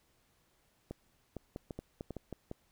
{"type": "clicks", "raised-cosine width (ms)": 2, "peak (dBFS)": -27, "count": 10, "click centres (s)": [0.91, 1.367, 1.561, 1.708, 1.79, 2.009, 2.107, 2.167, 2.327, 2.514], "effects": ["pink hiss -72 dBFS RMS until 2.71 s"]}